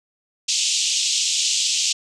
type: band-pass noise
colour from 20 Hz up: white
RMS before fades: -21 dBFS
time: 0.48-1.93 s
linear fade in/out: 10 ms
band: 2700 to 7600 Hz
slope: 48 dB/octave
effects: none